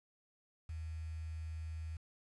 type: tone with quantisation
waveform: sine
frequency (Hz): 80.1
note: E2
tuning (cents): -49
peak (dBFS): -40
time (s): 0.69-1.97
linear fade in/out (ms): 5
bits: 10
effects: resampled to 24000 Hz